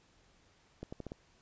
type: accelerating click train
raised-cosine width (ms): 2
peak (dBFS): -28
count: 5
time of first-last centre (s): 0.83-1.119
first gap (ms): 95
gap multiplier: 0.82
effects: pink hiss -67 dBFS RMS until 1.41 s + resampled to 16000 Hz